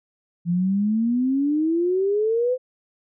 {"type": "exponential sweep", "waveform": "sine", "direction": "up", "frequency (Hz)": [168.7, 517], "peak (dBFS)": -18, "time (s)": [0.45, 2.58], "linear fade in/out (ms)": 50, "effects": []}